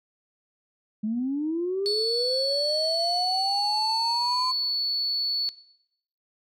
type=linear sweep; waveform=sine; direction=up; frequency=207.7 to 1030 Hz; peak=-24 dBFS; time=1.03-4.52 s; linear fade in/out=10 ms
type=tone; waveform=sine; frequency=4435 Hz; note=C#8; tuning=in tune; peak=-22 dBFS; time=1.86-5.49 s; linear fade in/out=0 ms
effects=noise-tail reverb RT60 0.8 s tail -20 dB re dry + tanh soft clip ceiling -18 dBFS

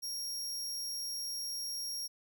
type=tone; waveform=sawtooth; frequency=5588 Hz; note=F8; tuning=in tune; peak=-34 dBFS; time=0.02-2.08 s; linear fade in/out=20 ms; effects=none

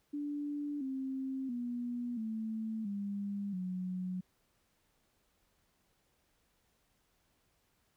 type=tone with pitch steps; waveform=sine; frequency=291.2 / 265.5 / 242.1 / 220.7 / 201.2 / 183.44 Hz; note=D4 / C4 / B3 / A3 / G3 / F#3; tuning=-15 / +25 / -34 / +5 / +45 / -15 cents; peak=-35 dBFS; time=0.13-4.21 s; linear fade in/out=10 ms; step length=680 ms; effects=pink hiss -75 dBFS RMS until 7.96 s

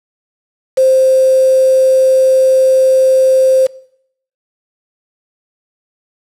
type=tone with quantisation; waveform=sine; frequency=524 Hz; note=C5; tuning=2 cents sharp; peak=-6 dBFS; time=0.77-3.67 s; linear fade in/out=10 ms; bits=4; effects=noise-tail reverb RT60 0.7 s tail -22 dB re dry + low-pass 9000 Hz 12 dB/octave

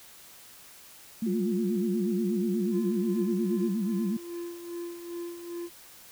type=tone with vibrato; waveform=sine; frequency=207.7 Hz; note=G#3; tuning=in tune; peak=-26 dBFS; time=1.22-4.17 s; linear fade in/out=5 ms; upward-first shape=sine; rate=8.3 Hz; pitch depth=190 cents each way
type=tone; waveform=sine; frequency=353.7 Hz; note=F4; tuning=22 cents sharp; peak=-30 dBFS; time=1.26-3.69 s; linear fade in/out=10 ms
type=tone with tremolo; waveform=triangle; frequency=344.5 Hz; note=F4; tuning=24 cents flat; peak=-31 dBFS; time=2.7-5.7 s; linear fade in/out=50 ms; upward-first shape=sine; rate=2.5 Hz; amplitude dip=60%
effects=white hiss -51 dBFS RMS until 6.11 s

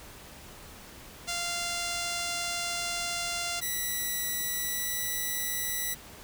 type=tone pair in turn; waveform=5% pulse; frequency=694 / 1958.8 Hz; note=F5 / B6; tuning=-11 / -15 cents; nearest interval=octave + tritone; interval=1796 cents; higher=second; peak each=-19 dBFS; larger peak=neither; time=1.27-3.61 / 3.61-5.95 s; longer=neither; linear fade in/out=20 ms; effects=pink hiss -48 dBFS RMS until 6.23 s

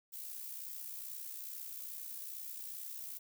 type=noise with amplitude modulation; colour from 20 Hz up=violet; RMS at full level=-43 dBFS; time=0.12-3.19 s; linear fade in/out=20 ms; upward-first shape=sine; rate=62.4 Hz; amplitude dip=50%; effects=none

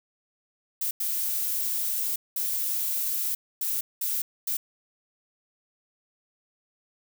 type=noise bursts at uneven times; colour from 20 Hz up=violet; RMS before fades=-28 dBFS; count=6; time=0.81-0.91 / 1-2.16 / 2.36-3.35 / 3.61-3.81 / 4.01-4.22 / 4.47-4.57 s; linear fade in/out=5 ms; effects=none

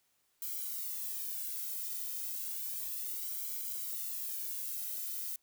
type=noise with flanger; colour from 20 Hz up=violet; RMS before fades=-39 dBFS; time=0.42-5.36 s; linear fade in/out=2 ms; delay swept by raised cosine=1.1 to 1.79 ms; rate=0.32 Hz; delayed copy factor=-0.85; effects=white hiss -75 dBFS RMS until 5.42 s

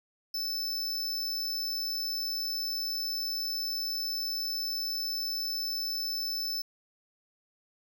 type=tone; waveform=square; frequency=5274 Hz; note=E8; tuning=in tune; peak=-31 dBFS; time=0.34-6.62 s; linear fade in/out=5 ms; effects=none

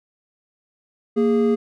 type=tone pair together; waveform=triangle; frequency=231.6 / 412.7 Hz; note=A#3 / G#4; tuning=-11 / -11 cents; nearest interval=minor seventh; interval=1000 cents; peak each=-16 dBFS; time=1.16-1.56 s; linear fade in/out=20 ms; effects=none

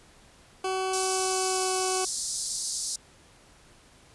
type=tone with pitch glide; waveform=20% pulse; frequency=377.2 to 373.7 Hz; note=F#4 to F#4; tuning=+33 to +17 cents; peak=-22 dBFS; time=0.64-2.05 s; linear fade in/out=5 ms; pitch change=-16 cents; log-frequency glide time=1.02-1.74 s
type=band-pass noise; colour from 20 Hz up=white; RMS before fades=-32 dBFS; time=0.93-2.96 s; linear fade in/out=5 ms; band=4300 to 9900 Hz; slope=48 dB/octave
effects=pink hiss -56 dBFS RMS until 4.14 s + resampled to 24000 Hz

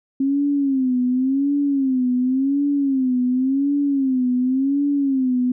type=tone with vibrato; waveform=sine; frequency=267 Hz; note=C4; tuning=35 cents sharp; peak=-16 dBFS; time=0.2-5.52 s; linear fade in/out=5 ms; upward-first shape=sine; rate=0.91 Hz; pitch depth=120 cents each way; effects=none

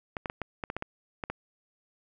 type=clicks; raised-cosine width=0.5 ms; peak=-18 dBFS; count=10; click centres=0.168 / 0.258 / 0.299 / 0.417 / 0.638 / 0.701 / 0.766 / 0.824 / 1.238 / 1.3 s; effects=none

